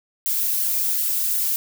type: noise with flanger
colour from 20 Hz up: violet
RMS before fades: -22 dBFS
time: 0.26-1.56 s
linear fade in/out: 0 ms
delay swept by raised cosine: 0.78 to 4.18 ms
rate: 2.7 Hz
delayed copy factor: -0.7
effects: none